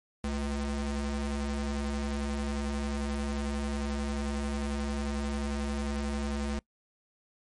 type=ring-modulated tone; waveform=45% pulse; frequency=141.2 Hz; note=C#3; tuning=32 cents sharp; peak=-27 dBFS; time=0.24-6.59 s; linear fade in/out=2 ms; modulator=76.2 Hz; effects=noise-tail reverb RT60 0.1 s tail -23 dB re dry + MP3 48 kbps